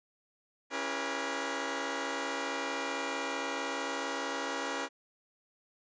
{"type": "chord", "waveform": "10% pulse", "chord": "C# diminished seventh", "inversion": "none", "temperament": "just", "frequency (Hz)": [277.2, 332.6, 399.1, 479], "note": ["C#4", "E4", "G4", "Bb4"], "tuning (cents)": [0, 16, 31, 47], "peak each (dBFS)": [-29, -33, -33, -29], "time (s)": [0.7, 4.89], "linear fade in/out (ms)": 50, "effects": ["resampled to 16000 Hz"]}